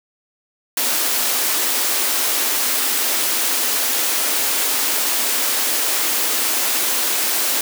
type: high-pass noise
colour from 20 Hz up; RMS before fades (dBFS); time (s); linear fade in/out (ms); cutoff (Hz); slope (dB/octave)
white; -19; 0.77-7.61; 2; 230; 96
effects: none